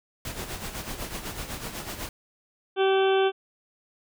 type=noise with tremolo; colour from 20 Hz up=pink; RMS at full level=-33 dBFS; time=0.25-2.09 s; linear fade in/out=2 ms; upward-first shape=sine; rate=8 Hz; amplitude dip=60%
type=harmonic tone; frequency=385.4 Hz; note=G4; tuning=29 cents flat; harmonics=1 / 2 / 3 / 4 / 6 / 7 / 8 / 9; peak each=-20 / -27 / -34 / -32 / -40 / -37 / -36 / -37 dBFS; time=2.76-3.32 s; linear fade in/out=50 ms
effects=none